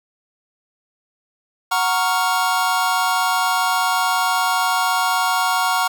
square chord, Gb major seventh, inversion none, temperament equal, 740 / 932.3 / 1108.7 / 1396.9 Hz, Gb5 / Bb5 / Db6 / F6, 0 / 0 / 0 / 0 cents, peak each -23 dBFS, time 1.71-5.88 s, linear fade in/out 10 ms, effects none

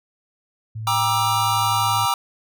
sine tone with pitch glide, 110 to 108.36 Hz, A2 to A2, 0 to -26 cents, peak -27 dBFS, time 0.75-2.06 s, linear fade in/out 10 ms, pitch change -26 cents, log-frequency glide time 1.17-1.62 s
square chord, E half-diminished seventh, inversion first, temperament just, 791.1 / 949.3 / 1186.7 / 1318.5 Hz, G5 / Bb5 / D6 / E6, +16 / +31 / +18 / 0 cents, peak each -26 / -23 / -24 / -26 dBFS, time 0.87-2.14 s, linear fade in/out 2 ms
effects none

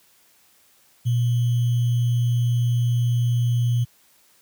sine tone with sample-and-hold, 120 Hz, B2, 49 cents flat, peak -17 dBFS, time 1.05-3.85 s, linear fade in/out 20 ms, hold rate 3150 Hz, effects white hiss -58 dBFS RMS until 4.41 s + high-pass 60 Hz 12 dB/octave

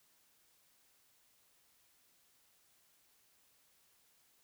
silence, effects white hiss -71 dBFS RMS until 4.43 s

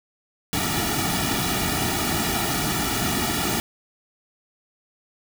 pink noise with comb filter, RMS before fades -24 dBFS, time 0.53-3.6 s, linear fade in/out 0 ms, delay 1.9 ms, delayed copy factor -0.95, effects none

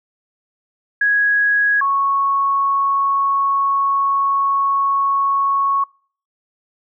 sine tone pair in turn, 1661.2 / 1105.2 Hz, G#6 / C#6, 0 / -6 cents, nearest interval perfect fifth, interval 706 cents, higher first, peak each -12 / -14 dBFS, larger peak first, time 1.01-1.81 / 1.81-5.84 s, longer second, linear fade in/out 5 ms, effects noise-tail reverb RT60 0.5 s tail -26 dB re dry

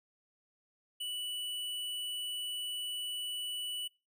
sine tone with hard clipping, 2960 Hz, F#7, in tune, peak -37 dBFS, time 1-3.88 s, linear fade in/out 10 ms, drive 13 dB, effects noise-tail reverb RT60 0.3 s tail -24 dB re dry

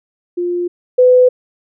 sine tone pair in turn, 351.8 / 502.3 Hz, F4 / B4, +13 / +29 cents, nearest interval tritone, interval 616 cents, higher second, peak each -15 / -5 dBFS, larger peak second, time 0.37-0.68 / 0.98-1.29 s, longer neither, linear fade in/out 10 ms, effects none

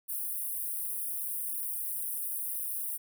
white high-pass noise, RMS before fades -35 dBFS, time 0.08-2.98 s, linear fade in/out 20 ms, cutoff 9000 Hz, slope 96 dB/octave, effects none

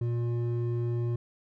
triangle tone pair together, 118.52 / 356.3 Hz, A#2 / F4, +29 / +35 cents, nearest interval octave + perfect fifth, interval 1906 cents, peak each -24 / -32 dBFS, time 0.01-1.16 s, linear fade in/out 5 ms, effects tanh soft clip ceiling -22 dBFS

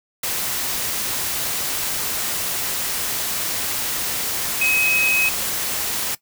sine tone in noise, 2544 Hz, D#7, 38 cents sharp, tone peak -16 dBFS, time 4.61-5.29 s, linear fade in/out 5 ms, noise white, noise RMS -24 dBFS, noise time 0.23-6.15 s, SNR +5 dB, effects noise-tail reverb RT60 0.1 s tail -18 dB re dry

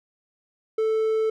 triangle tone, 440 Hz, A4, in tune, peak -18 dBFS, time 0.78-1.3 s, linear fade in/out 5 ms, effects none

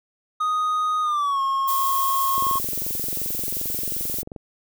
triangle tone with pitch glide, 1244.5 to 1083.4 Hz, D#6 to C#6, 0 to -40 cents, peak -18 dBFS, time 0.4-2.59 s, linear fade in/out 10 ms, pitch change -240 cents, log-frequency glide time 1.02-1.41 s
violet noise, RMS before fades -27 dBFS, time 1.67-4.23 s, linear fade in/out 20 ms
click train, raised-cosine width 2 ms, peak -22 dBFS, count 46, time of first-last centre 2.38-4.362 s, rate 22.7 Hz
effects none

